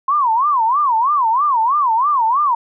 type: tone with vibrato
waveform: sine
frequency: 1031 Hz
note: C6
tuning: 26 cents flat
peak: -12 dBFS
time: 0.08-2.55 s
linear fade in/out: 5 ms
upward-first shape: sine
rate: 3.1 Hz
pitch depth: 270 cents each way
effects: none